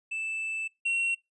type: tone pair in turn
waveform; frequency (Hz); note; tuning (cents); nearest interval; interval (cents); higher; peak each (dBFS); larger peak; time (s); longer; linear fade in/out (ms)
triangle; 2640 / 2730; E7 / F7; +2 / -40; minor second; 58; second; -29 / -23; second; 0.11-0.68 / 0.85-1.15; first; 10
effects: noise-tail reverb RT60 0.2 s tail -23 dB re dry + resampled to 24000 Hz

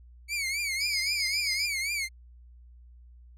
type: tone with vibrato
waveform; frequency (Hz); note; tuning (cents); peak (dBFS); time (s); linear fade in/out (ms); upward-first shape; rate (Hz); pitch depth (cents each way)
sawtooth; 2241; C#7; +18; -25; 0.28-2.09; 50; triangle; 3.8; 140
type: tone with tremolo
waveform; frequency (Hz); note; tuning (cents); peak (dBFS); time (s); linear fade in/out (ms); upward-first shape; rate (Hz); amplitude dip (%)
sine; 4978; D#8; 0; -28; 0.8-1.67; 20; square; 7.5; 45
effects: added 60 Hz sine -49 dBFS peak until 3.37 s + low-pass 12000 Hz 12 dB/octave

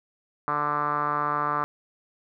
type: tone with low-pass filter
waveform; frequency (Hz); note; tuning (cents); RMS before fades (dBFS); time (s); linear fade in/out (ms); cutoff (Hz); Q
5% pulse; 147.5; D3; +8; -26; 0.48-1.64; 0; 1200; 5.4
effects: none

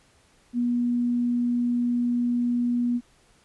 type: tone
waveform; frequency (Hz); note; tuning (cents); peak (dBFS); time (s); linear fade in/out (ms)
sine; 241.6; B3; -38; -21; 0.53-3.01; 50
effects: pink hiss -60 dBFS RMS until 3.44 s + resampled to 24000 Hz

